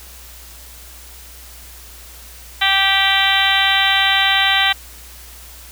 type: harmonic tone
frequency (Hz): 390.2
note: G4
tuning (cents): -8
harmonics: 2 / 3 / 4 / 5 / 6 / 7 / 8 / 9 / 10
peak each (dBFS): -21 / -25 / -21 / -19 / -22 / -25 / -19 / -22 / -21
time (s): 2.61-4.73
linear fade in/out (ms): 10
effects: added 60 Hz sine -40 dBFS peak until 5.71 s + white hiss -40 dBFS RMS until 5.71 s